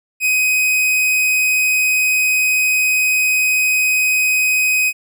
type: tone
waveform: 45% pulse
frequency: 2513 Hz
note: D#7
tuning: 17 cents sharp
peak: -13 dBFS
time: 0.2-4.93 s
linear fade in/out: 50 ms
effects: none